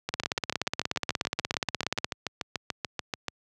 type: two click trains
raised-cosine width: 0.2 ms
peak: -9 / -12 dBFS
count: 33 / 23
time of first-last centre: 0.14-2.045 / 0.09-3.283 s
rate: 16.8 / 6.89 Hz
effects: high-pass 80 Hz 12 dB/octave